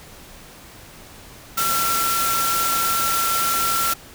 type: tone in noise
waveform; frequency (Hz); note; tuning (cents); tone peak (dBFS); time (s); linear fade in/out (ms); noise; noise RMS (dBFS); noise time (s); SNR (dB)
sine; 1354; E6; +46; -21; 1.57-3.94; 10; white; -23; 1.57-3.94; -1
effects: pink hiss -43 dBFS RMS until 4.14 s